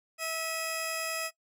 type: tone pair together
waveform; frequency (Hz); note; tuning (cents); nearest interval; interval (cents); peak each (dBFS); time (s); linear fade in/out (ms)
15% pulse; 649.4 / 2528; E5 / D#7; -26 / +27; 2 octaves; 2353; -28; 0.18-1.31; 50
effects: noise-tail reverb RT60 0.1 s tail -19 dB re dry